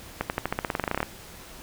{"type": "accelerating click train", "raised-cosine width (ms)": 0.5, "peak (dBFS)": -10, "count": 17, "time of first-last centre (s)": [0.21, 1.029], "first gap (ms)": 89, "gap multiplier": 0.92, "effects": ["pink hiss -45 dBFS RMS until 1.62 s"]}